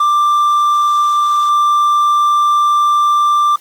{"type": "tone", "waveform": "triangle", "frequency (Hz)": 1182, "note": "D6", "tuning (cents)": 11, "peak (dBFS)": -7, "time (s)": [0, 3.56], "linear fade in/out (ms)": 5, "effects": ["white hiss -45 dBFS RMS until 3.6 s", "Opus 24 kbps"]}